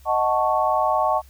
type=chord; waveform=sine; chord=D# half-diminished seventh; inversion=none; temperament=equal; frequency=622.3 / 740 / 880 / 1108.7 Hz; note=D#5 / F#5 / A5 / C#6; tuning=0 / 0 / 0 / 0 cents; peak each=-23 dBFS; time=0.05-1.22 s; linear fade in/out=50 ms; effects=added 67 Hz sine -46 dBFS peak until 1.29 s + white hiss -56 dBFS RMS until 1.29 s